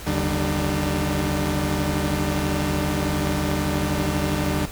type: tone cluster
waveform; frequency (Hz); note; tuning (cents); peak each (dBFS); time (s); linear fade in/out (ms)
sawtooth; 78.3 / 144.3 / 193.8 / 301.4; D#2 / D3 / G3 / D4; +11 / -30 / -20 / +45; -23; 0.06-4.66; 10
effects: added 50 Hz sine -38 dBFS peak until 4.71 s + pink hiss -38 dBFS RMS until 4.71 s